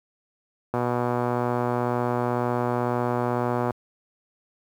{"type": "click train", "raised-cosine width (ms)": 1, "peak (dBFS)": -11, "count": 363, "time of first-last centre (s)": [0.74, 3.707], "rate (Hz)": 122, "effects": ["high-pass 60 Hz 12 dB/octave", "8-bit"]}